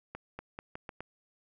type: accelerating click train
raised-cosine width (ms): 0.5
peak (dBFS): -25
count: 6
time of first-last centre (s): 0.15-1.006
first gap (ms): 240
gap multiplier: 0.83
effects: none